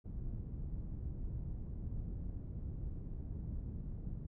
pink low-pass noise, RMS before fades -42 dBFS, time 0.04-4.27 s, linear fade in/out 20 ms, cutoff 160 Hz, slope 12 dB/octave, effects none

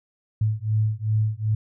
sine beating tone pair, 107 / 109.6 Hz, A2 / A2, -48 / -6 cents, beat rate 2.6 Hz, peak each -23 dBFS, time 0.41-1.55 s, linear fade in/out 5 ms, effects none

